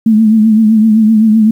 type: tone with vibrato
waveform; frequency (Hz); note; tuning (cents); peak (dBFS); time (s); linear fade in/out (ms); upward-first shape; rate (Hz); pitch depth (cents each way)
sine; 218.6; A3; -11; -4; 0.06-1.51; 5; triangle; 7.8; 66
effects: 7-bit